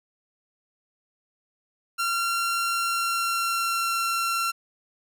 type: tone with pitch glide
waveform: sawtooth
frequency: 1373 to 1361.2 Hz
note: F6 to F6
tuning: -30 to -45 cents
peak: -20 dBFS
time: 1.98-4.52 s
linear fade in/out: 20 ms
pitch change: -15 cents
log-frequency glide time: 2.67-3.97 s
effects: none